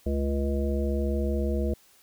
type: harmonic tone with a mistuned harmonic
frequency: 69.3 Hz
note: C#2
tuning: in tune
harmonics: 1 / 3 / 5 / 7 / 9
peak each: -26 / -31 / -33 / -34 / -36 dBFS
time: 0.06-1.74 s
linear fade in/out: 5 ms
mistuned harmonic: 3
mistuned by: +48 cents
effects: white hiss -59 dBFS RMS until 2.02 s